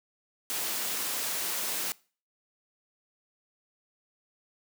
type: noise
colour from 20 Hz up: white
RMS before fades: -32 dBFS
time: 0.5-1.92 s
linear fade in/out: 0 ms
effects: noise-tail reverb RT60 0.4 s tail -23 dB re dry + high-pass 200 Hz 12 dB/octave